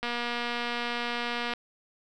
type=click train; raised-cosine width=0.3 ms; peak=-16 dBFS; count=361; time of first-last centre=0.03-1.536 s; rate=239 Hz; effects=none